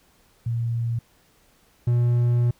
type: tone pair in turn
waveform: sine / triangle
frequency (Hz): 116.7 / 120.4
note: A#2 / B2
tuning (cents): +2 / -44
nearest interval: minor second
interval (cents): 54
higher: second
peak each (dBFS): -22 / -15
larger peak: second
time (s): 0.46-0.99 / 1.87-2.51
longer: second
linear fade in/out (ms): 5
effects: pink hiss -60 dBFS RMS until 2.59 s